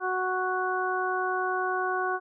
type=harmonic tone; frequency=370 Hz; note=F#4; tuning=in tune; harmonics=1 / 2 / 3 / 4; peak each=-31 / -31 / -31 / -31 dBFS; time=0-2.2 s; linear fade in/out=50 ms; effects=none